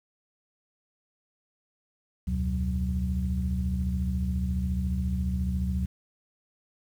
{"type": "tone cluster", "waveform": "sine", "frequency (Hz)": [71.1, 85.4, 124.2, 185.4], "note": ["C#2", "F2", "B2", "F#3"], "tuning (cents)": [45, -38, 10, 4], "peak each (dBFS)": [-27, -35, -35, -30], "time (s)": [2.27, 5.86], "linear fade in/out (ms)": 10, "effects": ["tanh soft clip ceiling -16 dBFS", "9-bit"]}